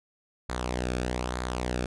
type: tone with flanger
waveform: sawtooth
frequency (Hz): 61.8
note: B1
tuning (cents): +2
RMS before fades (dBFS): -31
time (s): 0.49-1.86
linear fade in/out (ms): 5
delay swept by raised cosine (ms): 0.35 to 1.01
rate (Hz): 1.1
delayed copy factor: -0.6
effects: resampled to 22050 Hz